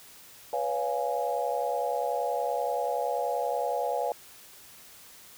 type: chord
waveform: sine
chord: C# dominant seventh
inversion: third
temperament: equal with one note detuned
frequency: 493.9 / 564.4 / 698.5 / 830.6 Hz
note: B4 / C#5 / E#5 / G#5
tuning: 0 / +31 / 0 / 0 cents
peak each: -32 dBFS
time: 0.53-4.12 s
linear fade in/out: 2 ms
effects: white hiss -51 dBFS RMS until 5.37 s